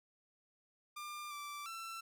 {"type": "tone with pitch steps", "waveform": "sawtooth", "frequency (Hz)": [1196, 1169, 1341], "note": ["D6", "D6", "E6"], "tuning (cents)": [31, -8, 29], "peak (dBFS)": -40, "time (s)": [0.96, 2.01], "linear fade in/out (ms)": 10, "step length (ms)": 350, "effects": []}